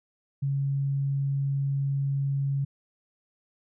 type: tone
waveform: sine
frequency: 138.59 Hz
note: C#3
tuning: in tune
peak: -24 dBFS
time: 0.42-2.65 s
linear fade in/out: 10 ms
effects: none